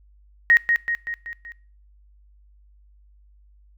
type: tone with echo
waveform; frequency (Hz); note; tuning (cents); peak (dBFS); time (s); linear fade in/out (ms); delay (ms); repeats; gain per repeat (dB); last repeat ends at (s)
sine; 1874; A#6; +9; -11; 0.5-0.57; 0; 190; 5; -5; 1.52
effects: noise-tail reverb RT60 0.4 s tail -21 dB re dry + added 50 Hz sine -51 dBFS peak until 3.77 s